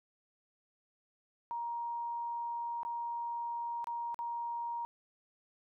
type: tone with dropouts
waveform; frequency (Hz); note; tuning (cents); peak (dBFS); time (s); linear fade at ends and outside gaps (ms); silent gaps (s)
sine; 941; A#5; +16; -35; 1.51-4.85; 0; 2.832-2.85 / 3.843-3.871 / 4.144-4.19
effects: none